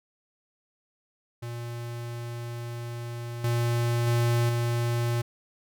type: tone with level steps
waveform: square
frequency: 118.6 Hz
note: A#2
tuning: 30 cents sharp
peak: -34 / -24 / -22 / -25 dBFS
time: 1.42-5.22 s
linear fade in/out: 10 ms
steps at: 3.44 / 4.07 / 4.49 s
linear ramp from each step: 2 ms
effects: none